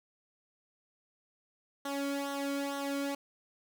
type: tone with flanger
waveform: sawtooth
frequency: 279.9 Hz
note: C#4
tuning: 17 cents sharp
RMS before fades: -35 dBFS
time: 1.85-3.15 s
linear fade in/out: 5 ms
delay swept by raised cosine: 0.41 to 1.13 ms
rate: 2.2 Hz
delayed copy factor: -0.75
effects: none